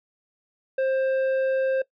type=tone with tanh clipping; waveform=sine; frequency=529 Hz; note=C5; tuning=19 cents sharp; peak=-22 dBFS; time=0.78-1.82 s; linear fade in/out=5 ms; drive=8 dB; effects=noise-tail reverb RT60 0.1 s tail -20 dB re dry